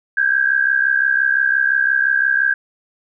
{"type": "tone pair together", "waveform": "sine", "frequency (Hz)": [1569, 1634.8], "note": ["G6", "G#6"], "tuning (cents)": [1, -28], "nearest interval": "minor second", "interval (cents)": 71, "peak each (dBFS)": -16, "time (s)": [0.17, 2.54], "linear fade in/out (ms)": 5, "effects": []}